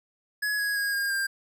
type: tone with pitch steps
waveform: square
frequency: 1686 / 1662.8 / 1639.9 / 1617.3 / 1595.1 Hz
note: G#6 / G#6 / G#6 / G#6 / G6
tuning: +26 / +2 / -22 / -46 / +30 cents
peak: -26 dBFS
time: 0.42-1.27 s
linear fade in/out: 10 ms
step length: 170 ms
effects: 11-bit